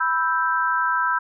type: chord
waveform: sine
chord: E minor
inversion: second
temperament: equal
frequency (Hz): 987.8 / 1318.5 / 1568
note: B5 / E6 / G6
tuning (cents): 0 / 0 / 0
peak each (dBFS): -23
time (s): 0-1.19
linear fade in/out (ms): 10
effects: none